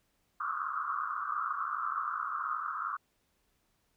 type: band-pass noise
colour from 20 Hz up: pink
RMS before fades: -35 dBFS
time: 0.4-2.97 s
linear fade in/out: 5 ms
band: 1100 to 1400 Hz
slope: 96 dB/octave
effects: pink hiss -75 dBFS RMS until 3.96 s